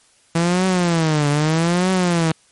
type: tone with vibrato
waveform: sawtooth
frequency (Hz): 164.8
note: E3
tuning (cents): 0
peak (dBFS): -11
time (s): 0.35-2.32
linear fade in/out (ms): 5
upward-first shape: triangle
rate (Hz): 0.8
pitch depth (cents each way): 240
effects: white hiss -55 dBFS RMS until 2.51 s + MP3 48 kbps